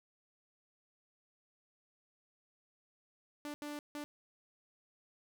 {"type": "tone bursts at uneven times", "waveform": "sawtooth", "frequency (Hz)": 294.2, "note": "D4", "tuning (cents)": 3, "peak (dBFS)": -37, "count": 3, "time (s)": [[3.45, 3.54], [3.62, 3.79], [3.95, 4.04]], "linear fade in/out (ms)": 0, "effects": []}